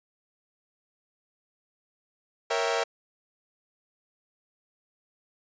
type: chord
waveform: sawtooth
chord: A# diminished seventh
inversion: none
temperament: equal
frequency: 466.2 / 554.4 / 659.3 / 784 Hz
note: A#4 / C#5 / E5 / G5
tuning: 0 / 0 / 0 / 0 cents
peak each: -25 / -28 / -26 / -29 dBFS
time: 2.5-2.84 s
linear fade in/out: 10 ms
effects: resampled to 16000 Hz